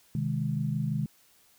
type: chord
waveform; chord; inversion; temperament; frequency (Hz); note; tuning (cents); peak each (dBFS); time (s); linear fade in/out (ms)
sine; Ab major; first; just; 129.78 / 155.74 / 207.7; C3 / Eb3 / Ab3; -14 / +2 / 0; -31 / -30 / -33; 0.15-1.06; 2
effects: white hiss -62 dBFS RMS until 1.58 s